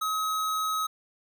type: tone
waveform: square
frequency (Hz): 1274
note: D#6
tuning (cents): +41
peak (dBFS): -27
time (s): 0.01-0.87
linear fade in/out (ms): 10
effects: none